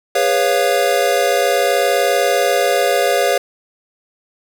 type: chord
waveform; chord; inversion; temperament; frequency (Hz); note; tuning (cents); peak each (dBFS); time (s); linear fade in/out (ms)
square; C# dominant seventh; second; equal with one note detuned; 406.5 / 493.9 / 554.4 / 698.5; G#4 / B4 / C#5 / E#5; -37 / 0 / 0 / 0; -21 / -20 / -18 / -19; 0.15-3.38; 5
effects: none